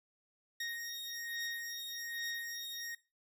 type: beating tone pair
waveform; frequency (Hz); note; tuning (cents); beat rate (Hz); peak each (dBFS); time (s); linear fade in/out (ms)
20% pulse; 1864.7 / 1865.9; A#6 / A#6; 0 / +1; 1.2; -38 / -37; 0.6-2.95; 5
effects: noise-tail reverb RT60 0.3 s tail -19 dB re dry